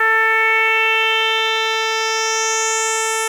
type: tone with low-pass filter sweep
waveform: 10% pulse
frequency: 444.3 Hz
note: A4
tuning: 17 cents sharp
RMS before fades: -17 dBFS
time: 0-3.28 s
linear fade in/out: 5 ms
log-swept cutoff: 1700 to 9400 Hz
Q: 4.3
effects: 7-bit